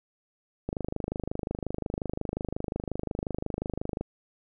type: click train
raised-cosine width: 2 ms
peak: -17 dBFS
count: 86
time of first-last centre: 0.69-4.01 s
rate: 25.6 Hz
effects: none